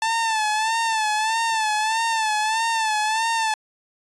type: tone with vibrato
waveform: sawtooth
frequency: 882 Hz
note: A5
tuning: 4 cents sharp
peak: -16 dBFS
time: 0.02-3.54 s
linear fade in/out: 2 ms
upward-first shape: sine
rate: 1.6 Hz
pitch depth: 66 cents each way
effects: resampled to 22050 Hz